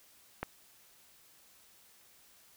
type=click; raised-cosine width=0.5 ms; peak=-19 dBFS; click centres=0.43 s; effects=white hiss -62 dBFS RMS until 2.56 s